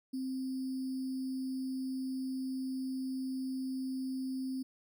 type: tone with sample-and-hold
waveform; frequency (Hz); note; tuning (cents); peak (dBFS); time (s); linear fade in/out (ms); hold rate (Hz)
sine; 261.6; C4; 0; -34; 0.13-4.63; 10; 4900
effects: none